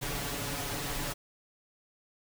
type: noise with comb filter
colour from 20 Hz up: pink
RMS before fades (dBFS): -35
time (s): 0.01-1.14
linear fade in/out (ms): 20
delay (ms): 7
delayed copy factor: +0.95
effects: none